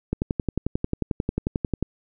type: click train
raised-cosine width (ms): 3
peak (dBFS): -10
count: 20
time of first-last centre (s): 0.13-1.826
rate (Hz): 11.2
effects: none